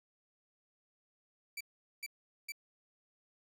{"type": "tone bursts", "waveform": "sawtooth", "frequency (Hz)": 2320, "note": "D7", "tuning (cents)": -22, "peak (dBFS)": -36, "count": 3, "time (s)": [1.57, 2.521], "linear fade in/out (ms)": 5, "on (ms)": 37, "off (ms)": 420, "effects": []}